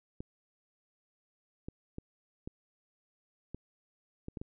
clicks, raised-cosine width 3 ms, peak -27 dBFS, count 8, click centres 0.205 / 1.685 / 1.984 / 2.475 / 3.546 / 4.284 / 4.372 / 4.415 s, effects none

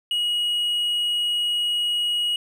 triangle tone, 2900 Hz, F#7, 35 cents flat, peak -19 dBFS, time 0.11-2.36 s, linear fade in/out 2 ms, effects none

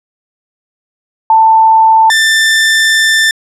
sine / sawtooth tone pair in turn, 888 / 1779.4 Hz, A5 / A6, +16 / +19 cents, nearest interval octave, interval 1203 cents, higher second, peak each -3 dBFS, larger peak neither, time 1.3-2.1 / 2.1-3.31 s, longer second, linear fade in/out 2 ms, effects low-pass 9000 Hz 12 dB/octave

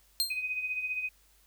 sawtooth tone with exponential decay, 4186 Hz, C8, in tune, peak -20 dBFS, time 0.2-0.42 s, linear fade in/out 0 ms, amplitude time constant 47 ms
sine tone with tremolo, 2506 Hz, D#7, 12 cents sharp, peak -28 dBFS, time 0.3-1.09 s, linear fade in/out 5 ms, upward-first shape triangle, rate 15 Hz, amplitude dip 65%
effects added 50 Hz sine -65 dBFS peak until 1.46 s + white hiss -65 dBFS RMS until 1.46 s

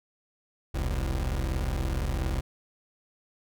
30% pulse tone pair together, 41.39 / 65.7 Hz, E1 / C2, +8 / +8 cents, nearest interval minor sixth, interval 800 cents, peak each -27 dBFS, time 0.74-2.41 s, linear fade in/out 10 ms, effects none

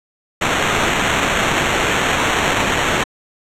white noise with sample-and-hold, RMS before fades -17 dBFS, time 0.41-3.04 s, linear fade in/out 10 ms, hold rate 4900 Hz, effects low-pass 8000 Hz 12 dB/octave

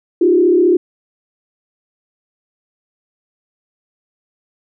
sine tone with frequency modulation, 354.6 Hz, F4, 26 cents sharp, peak -8 dBFS, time 0.21-0.77 s, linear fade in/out 5 ms, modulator 35 Hz, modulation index 1, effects none

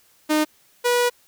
sawtooth tone pair in turn, 306.4 / 486.4 Hz, D#4 / B4, -27 / -26 cents, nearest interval minor sixth, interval 801 cents, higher second, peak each -13 dBFS, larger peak neither, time 0.29-0.45 / 0.84-1.1 s, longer second, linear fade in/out 20 ms, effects white hiss -58 dBFS RMS until 1.27 s

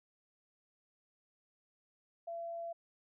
sine tone, 676 Hz, E5, 43 cents sharp, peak -39 dBFS, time 2.27-2.73 s, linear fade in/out 10 ms, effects none

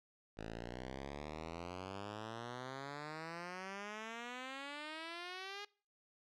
5% pulse exponential sweep, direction up, 53 to 414.3 Hz, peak -33 dBFS, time 0.37-5.65 s, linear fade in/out 5 ms, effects noise-tail reverb RT60 0.4 s tail -23 dB re dry + low-pass 5000 Hz 12 dB/octave

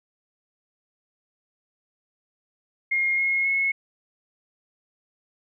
sine tone with pitch steps, 2137 / 2159 / 2182 Hz, C7 / C#7 / C#7, +36 / -46 / -28 cents, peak -20 dBFS, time 2.91-3.72 s, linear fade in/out 10 ms, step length 270 ms, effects none

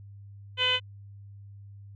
10% pulse tone with low-pass filter, 505 Hz, B4, 39 cents sharp, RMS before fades -25 dBFS, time 0.57-0.8 s, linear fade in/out 50 ms, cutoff 3100 Hz, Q 7.1, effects added 100 Hz sine -44 dBFS peak until 1.95 s

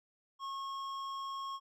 sine tone with hard clipping, 1089 Hz, C#6, 31 cents flat, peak -40 dBFS, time 0.39-1.6 s, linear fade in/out 50 ms, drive 10 dB, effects none

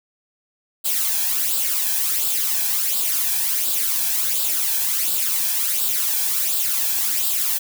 blue noise with flanger, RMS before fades -21 dBFS, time 0.84-7.59 s, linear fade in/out 20 ms, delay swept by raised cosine 0.24 to 1.24 ms, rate 1.4 Hz, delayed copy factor +0.6, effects none

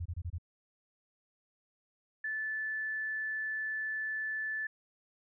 sine tone bursts, 86 Hz, F2, 26 cents flat, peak -34 dBFS, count 5, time 0-0.384 s, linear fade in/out 10 ms, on 56 ms, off 26 ms
sine tone, 1746 Hz, A6, 14 cents flat, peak -33 dBFS, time 2.24-4.67 s, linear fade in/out 5 ms
effects none

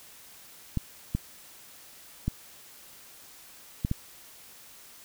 clicks, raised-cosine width 5 ms, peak -14 dBFS, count 5, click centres 0.773 / 1.15 / 2.28 / 3.849 / 3.914 s, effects white hiss -51 dBFS RMS until 5.04 s

